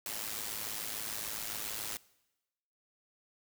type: noise with amplitude modulation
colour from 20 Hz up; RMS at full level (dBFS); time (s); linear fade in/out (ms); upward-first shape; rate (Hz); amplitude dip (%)
white; -36; 0.06-1.97; 2; sine; 107; 70
effects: noise-tail reverb RT60 1.0 s tail -22 dB re dry